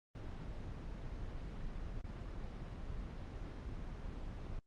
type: noise with dropouts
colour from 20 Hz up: brown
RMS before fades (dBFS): -44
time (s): 0.15-4.59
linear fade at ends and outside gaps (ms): 1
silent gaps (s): 2.013-2.043
effects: low-pass 5000 Hz 12 dB/octave + Opus 24 kbps